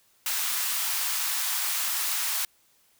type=high-pass noise; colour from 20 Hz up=white; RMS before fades=-28 dBFS; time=0.26-2.45 s; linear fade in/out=2 ms; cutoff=860 Hz; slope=24 dB/octave; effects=white hiss -64 dBFS RMS until 2.99 s